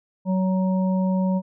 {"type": "harmonic tone", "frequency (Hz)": 187.2, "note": "F#3", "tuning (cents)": 20, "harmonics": [1, 3, 5], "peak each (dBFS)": [-19, -29, -33], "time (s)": [0.25, 1.42], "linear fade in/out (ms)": 50, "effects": []}